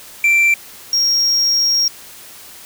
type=tone pair in turn; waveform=triangle; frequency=2349 / 5587 Hz; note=D7 / F8; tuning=0 / 0 cents; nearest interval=octave + minor third; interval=1500 cents; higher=second; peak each=-8 / -11 dBFS; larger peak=first; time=0.24-0.54 / 0.93-1.88 s; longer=second; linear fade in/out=2 ms; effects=white hiss -38 dBFS RMS until 2.65 s